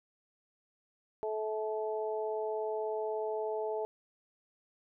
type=harmonic tone; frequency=216.5 Hz; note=A3; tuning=28 cents flat; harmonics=2 / 3 / 4; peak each=-34 / -38 / -40 dBFS; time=1.23-3.85 s; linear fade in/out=0 ms; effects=none